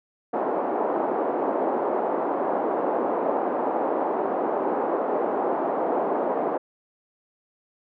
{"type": "band-pass noise", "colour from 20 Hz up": "white", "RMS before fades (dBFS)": -25, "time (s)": [0.33, 6.58], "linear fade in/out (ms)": 10, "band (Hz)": [280, 850], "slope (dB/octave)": 24, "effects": []}